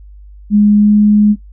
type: tone with pitch glide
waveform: sine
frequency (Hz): 207.7 to 209.1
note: G#3 to G#3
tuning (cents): 0 to +12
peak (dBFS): -5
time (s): 0.5-1.36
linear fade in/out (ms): 50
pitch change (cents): +12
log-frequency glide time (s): 0.79-0.9
effects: noise-tail reverb RT60 0.1 s tail -18 dB re dry + added 50 Hz sine -33 dBFS peak until 1.52 s